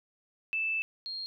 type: tone pair in turn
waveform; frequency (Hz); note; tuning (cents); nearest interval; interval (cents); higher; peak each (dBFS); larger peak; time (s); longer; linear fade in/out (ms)
sine; 2637 / 4232; E7 / C8; 0 / +19; minor sixth; 819; second; -28 / -35; first; 0.53-0.82 / 1.06-1.26; first; 0
effects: none